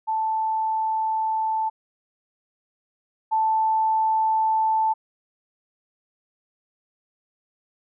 sine tone pair in turn, 880 / 880 Hz, A5 / A5, 0 / 0 cents, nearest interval unison, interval 0 cents, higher neither, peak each -21 / -18 dBFS, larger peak second, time 0.07-1.7 / 3.31-4.94 s, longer neither, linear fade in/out 20 ms, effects none

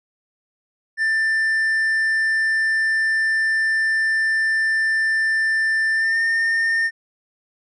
triangle tone with pitch glide, 1780 to 1816.4 Hz, A6 to A#6, +20 to -45 cents, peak -15 dBFS, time 0.97-6.91 s, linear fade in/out 50 ms, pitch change +35 cents, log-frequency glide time 5.93-6.21 s, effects resampled to 24000 Hz

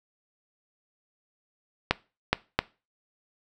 clicks, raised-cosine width 0.3 ms, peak -4 dBFS, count 3, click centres 1.91 / 2.33 / 2.59 s, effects noise-tail reverb RT60 0.3 s tail -20 dB re dry

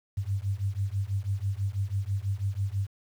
sine beating tone pair, 95.7 / 101.8 Hz, G2 / G#2, -41 / -34 cents, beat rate 6.1 Hz, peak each -30 dBFS, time 0.17-2.87 s, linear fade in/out 10 ms, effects 9-bit

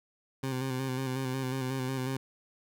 20% pulse tone with vibrato, 130.81 Hz, C3, in tune, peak -26 dBFS, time 0.43-2.17 s, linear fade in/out 5 ms, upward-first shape square, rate 5.5 Hz, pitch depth 33 cents each way, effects none

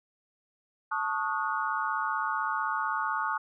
sine chord, D# half-diminished seventh, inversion second, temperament equal with one note detuned, 880 / 1108.7 / 1244.5 / 1450.4 Hz, A5 / C#6 / D#6 / F#6, 0 / 0 / 0 / -35 cents, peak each -33 dBFS, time 0.91-3.38 s, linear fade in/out 10 ms, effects none

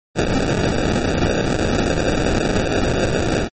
white noise with sample-and-hold, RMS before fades -18 dBFS, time 0.15-3.49 s, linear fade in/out 50 ms, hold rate 1050 Hz, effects MP3 32 kbps

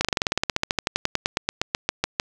slowing click train, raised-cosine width 0.2 ms, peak -3 dBFS, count 27, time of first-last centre 0.01-2.199 s, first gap 37 ms, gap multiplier 1.06, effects none

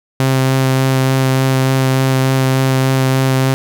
sawtooth tone with vibrato, 132.2 Hz, C3, 18 cents sharp, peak -7 dBFS, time 0.2-3.54 s, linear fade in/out 0 ms, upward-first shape sine, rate 3.4 Hz, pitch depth 11 cents each way, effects none

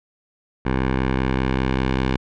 10% pulse tone with low-pass filter sweep, 65.1 Hz, C2, 8 cents flat, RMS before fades -21 dBFS, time 0.65-2.17 s, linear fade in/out 10 ms, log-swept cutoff 2000 to 3200 Hz, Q 1.1, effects none

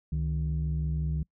sine tone pair together, 69.28 / 155 Hz, C#2 / D#3, 0 / -6 cents, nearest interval octave + major second, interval 1394 cents, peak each -28 dBFS, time 0.12-1.23 s, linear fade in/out 5 ms, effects noise-tail reverb RT60 0.1 s tail -26 dB re dry + tanh soft clip ceiling -22 dBFS

